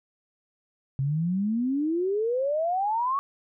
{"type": "exponential sweep", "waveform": "sine", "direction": "up", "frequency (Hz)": [131.8, 1133], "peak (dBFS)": -23, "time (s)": [0.99, 3.19], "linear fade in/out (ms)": 0, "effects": []}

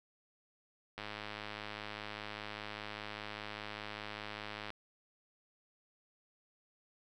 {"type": "click train", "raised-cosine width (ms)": 0.3, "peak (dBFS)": -26, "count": 392, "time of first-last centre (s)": [0.98, 4.704], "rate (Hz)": 105, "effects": []}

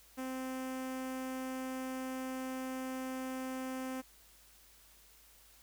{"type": "tone with notch filter", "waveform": "sawtooth", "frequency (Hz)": 260, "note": "C4", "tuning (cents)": -11, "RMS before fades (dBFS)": -40, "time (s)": [0.17, 4.02], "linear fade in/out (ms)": 20, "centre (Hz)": 4000, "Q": 1.5, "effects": ["added 52 Hz sine -67 dBFS peak until 5.62 s", "white hiss -62 dBFS RMS until 5.62 s"]}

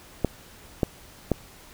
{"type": "clicks", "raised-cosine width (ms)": 2, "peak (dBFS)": -7, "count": 3, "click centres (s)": [0.247, 0.832, 1.317], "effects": ["pink hiss -49 dBFS RMS until 1.73 s"]}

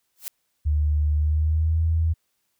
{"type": "noise with exponential growth", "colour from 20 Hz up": "blue", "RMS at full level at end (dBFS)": -28, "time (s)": [0.16, 0.28], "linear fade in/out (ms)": 0, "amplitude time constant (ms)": 25}
{"type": "tone with pitch glide", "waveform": "sine", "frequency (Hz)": [75, 81.32], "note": ["D2", "E2"], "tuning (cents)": [37, -23], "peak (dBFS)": -18, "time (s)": [0.65, 2.14], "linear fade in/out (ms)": 20, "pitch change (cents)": 140, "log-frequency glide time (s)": [1.15, 1.82]}
{"effects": ["white hiss -73 dBFS RMS until 2.59 s"]}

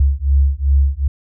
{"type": "beating tone pair", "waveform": "sine", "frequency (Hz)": [68, 70.6], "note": ["C#2", "C#2"], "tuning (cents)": [-33, 32], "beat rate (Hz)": 2.6, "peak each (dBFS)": -14, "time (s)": [0, 1.08], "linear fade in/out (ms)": 5, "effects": []}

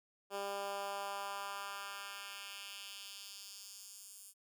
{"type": "tone with high-pass filter sweep", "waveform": "10% pulse", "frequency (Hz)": 199.4, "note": "G3", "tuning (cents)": 30, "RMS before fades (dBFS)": -45, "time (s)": [0.3, 4.34], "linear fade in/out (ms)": 50, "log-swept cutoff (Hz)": [430, 9000], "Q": 1.4, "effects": []}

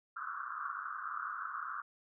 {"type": "band-pass noise", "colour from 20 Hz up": "pink", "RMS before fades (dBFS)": -41, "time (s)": [0.16, 1.82], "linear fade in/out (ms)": 10, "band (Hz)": [1100, 1500], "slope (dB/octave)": 96, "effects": []}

